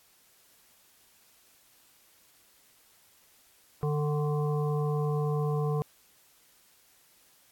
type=harmonic tone with a mistuned harmonic; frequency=148.8 Hz; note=D3; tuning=23 cents sharp; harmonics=1 / 3 / 5 / 7 / 8; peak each=-27 / -32 / -40 / -40 / -47 dBFS; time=3.83-5.82 s; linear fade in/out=0 ms; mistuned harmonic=8; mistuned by=-78 cents; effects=white hiss -62 dBFS RMS until 7.51 s + AAC 64 kbps